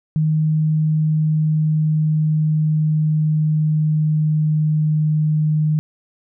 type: tone with pitch glide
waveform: sine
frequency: 155.56 to 153.6 Hz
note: D#3 to D#3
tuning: 0 to -22 cents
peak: -14 dBFS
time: 0.16-5.79 s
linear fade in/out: 0 ms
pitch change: -22 cents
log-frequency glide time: 0.42-5.09 s
effects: none